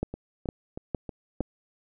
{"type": "two click trains", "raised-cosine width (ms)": 2, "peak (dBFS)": [-22, -14], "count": [5, 4], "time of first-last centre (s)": [[0.14, 1.41], [0.03, 1.406]], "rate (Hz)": [3.15, 2.18], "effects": []}